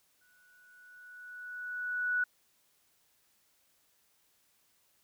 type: tone with exponential growth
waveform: sine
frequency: 1475 Hz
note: F#6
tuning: 6 cents flat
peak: -26 dBFS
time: 0.21-2.24 s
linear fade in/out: 5 ms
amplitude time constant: 440 ms
effects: white hiss -71 dBFS RMS until 5.03 s